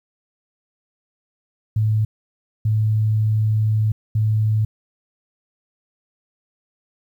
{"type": "tone bursts at uneven times", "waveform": "sine", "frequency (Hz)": 108.4, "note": "A2", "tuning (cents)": -25, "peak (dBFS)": -15, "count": 3, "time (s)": [[1.76, 2.05], [2.65, 3.92], [4.15, 4.65]], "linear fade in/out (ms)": 5, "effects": ["9-bit"]}